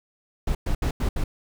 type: noise bursts at uneven times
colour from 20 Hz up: brown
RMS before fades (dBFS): -23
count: 5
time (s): 0.47-0.55 / 0.66-0.75 / 0.82-0.91 / 1-1.09 / 1.16-1.24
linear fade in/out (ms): 5
effects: none